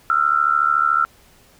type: tone with amplitude modulation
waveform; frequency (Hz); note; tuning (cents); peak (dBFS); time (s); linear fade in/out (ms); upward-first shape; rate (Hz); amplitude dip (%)
sine; 1350; E6; +41; -10; 0.1-1.05; 0; sine; 73.7; 95
effects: pink hiss -52 dBFS RMS until 1.59 s